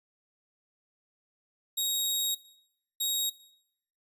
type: tone bursts at uneven times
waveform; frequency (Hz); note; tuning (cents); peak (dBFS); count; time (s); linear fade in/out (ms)
15% pulse; 3776; A#7; +22; -20; 2; 1.77-2.35 / 3-3.3; 10
effects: noise-tail reverb RT60 0.7 s tail -17 dB re dry + resampled to 32000 Hz